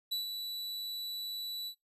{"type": "tone with ADSR envelope", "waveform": "45% pulse", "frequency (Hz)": 3951, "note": "B7", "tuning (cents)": 0, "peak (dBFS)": -31, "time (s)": [0.11, 1.75], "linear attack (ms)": 14, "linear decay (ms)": 130, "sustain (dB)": -6, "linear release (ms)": 78, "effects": ["noise-tail reverb RT60 0.2 s tail -22 dB re dry", "resampled to 32000 Hz"]}